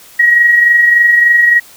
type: tone with amplitude modulation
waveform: sine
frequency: 1901 Hz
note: A#6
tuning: 33 cents sharp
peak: -3 dBFS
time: 0.19-1.6 s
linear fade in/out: 10 ms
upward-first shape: sine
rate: 23.4 Hz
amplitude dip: 40%
effects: white hiss -39 dBFS RMS until 1.76 s